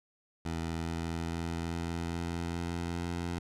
15% pulse tone with pitch steps, 82.41 / 83.03 / 83.66 / 84.29 / 84.92 / 85.56 / 86.21 Hz, E2 / E2 / E2 / E2 / F2 / F2 / F2, 0 / +13 / +26 / +39 / -48 / -35 / -22 cents, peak -27 dBFS, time 0.45-3.39 s, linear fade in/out 5 ms, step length 420 ms, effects low-pass 9000 Hz 12 dB/octave

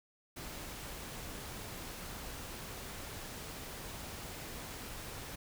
pink noise, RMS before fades -45 dBFS, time 0.36-5.36 s, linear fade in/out 10 ms, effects none

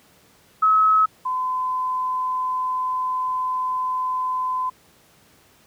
sine tone pair in turn, 1285 / 1018.8 Hz, E6 / C6, -45 / -46 cents, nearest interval major third, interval 401 cents, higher first, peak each -13 / -21 dBFS, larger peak first, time 0.62-1.06 / 1.25-4.7 s, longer second, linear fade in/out 10 ms, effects pink hiss -55 dBFS RMS until 5.66 s + high-pass 80 Hz 12 dB/octave

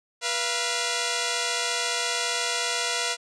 5% pulse tone pair together, 484 / 684.5 Hz, B4 / F5, -35 / -35 cents, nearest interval tritone, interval 600 cents, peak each -16 dBFS, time 0.21-3.17 s, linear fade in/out 50 ms, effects resampled to 22050 Hz

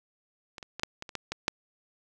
clicks, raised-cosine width 0.2 ms, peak -24 / -24 / -20 / -9 / -20 / -25 / -15 / -15 / -7 dBFS, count 9, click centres 0.582 / 0.628 / 0.796 / 0.834 / 1.024 / 1.092 / 1.153 / 1.32 / 1.481 s, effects none

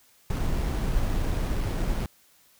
brown noise with sample-and-hold, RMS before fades -26 dBFS, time 0.3-2.06 s, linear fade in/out 2 ms, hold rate 7350 Hz, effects white hiss -60 dBFS RMS until 2.59 s

